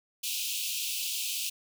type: high-pass noise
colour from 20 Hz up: pink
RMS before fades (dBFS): -33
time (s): 0.23-1.5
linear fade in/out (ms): 10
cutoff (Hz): 2500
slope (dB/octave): 96
effects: none

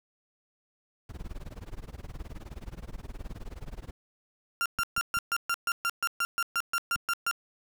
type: noise with tremolo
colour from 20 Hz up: brown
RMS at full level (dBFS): -37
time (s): 1.09-3.91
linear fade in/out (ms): 2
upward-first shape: sine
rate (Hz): 19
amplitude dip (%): 95
type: clicks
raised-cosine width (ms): 5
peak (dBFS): -30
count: 5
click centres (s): 3.307 / 4.791 / 4.979 / 5.171 / 6.96
type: tone bursts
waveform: 35% pulse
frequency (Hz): 1385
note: F6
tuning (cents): -15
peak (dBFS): -24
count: 16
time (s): 4.61-7.312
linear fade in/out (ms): 0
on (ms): 47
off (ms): 130
effects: none

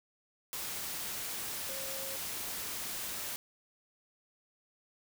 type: tone in noise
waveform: sine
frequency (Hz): 538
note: C5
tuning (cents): +48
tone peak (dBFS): -45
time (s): 1.69-2.16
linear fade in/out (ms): 0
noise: white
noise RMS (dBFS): -39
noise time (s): 0.53-3.36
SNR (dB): -9
effects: none

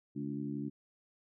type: harmonic tone with a mistuned harmonic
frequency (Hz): 71.7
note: D2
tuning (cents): -41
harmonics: 2 / 3 / 4 / 5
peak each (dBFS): -42 / -40 / -39 / -47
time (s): 0.15-0.7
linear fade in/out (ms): 20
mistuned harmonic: 5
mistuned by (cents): -38
effects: none

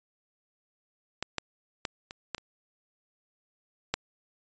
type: clicks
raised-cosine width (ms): 0.2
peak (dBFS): -13 / -12 / -13 / -23 / -14 / -27 / -9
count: 7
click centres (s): 1.226 / 1.383 / 1.852 / 2.109 / 2.347 / 2.381 / 3.94
effects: resampled to 16000 Hz

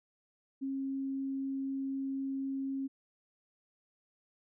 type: tone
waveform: sine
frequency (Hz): 270.4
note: C#4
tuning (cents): -43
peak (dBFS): -33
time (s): 0.61-2.88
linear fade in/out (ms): 20
effects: none

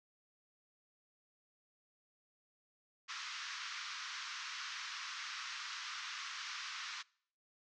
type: band-pass noise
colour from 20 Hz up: pink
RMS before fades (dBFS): -45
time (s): 3.08-7.03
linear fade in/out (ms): 20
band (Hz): 1100 to 6200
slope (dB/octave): 48
effects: noise-tail reverb RT60 0.6 s tail -25 dB re dry

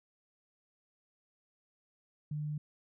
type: tone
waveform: sine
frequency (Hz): 150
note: D3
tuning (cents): +37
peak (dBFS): -34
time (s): 2.31-2.58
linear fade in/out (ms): 5
effects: none

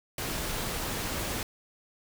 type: noise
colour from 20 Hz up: pink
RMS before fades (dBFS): -33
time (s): 0.18-1.43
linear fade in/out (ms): 2
effects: none

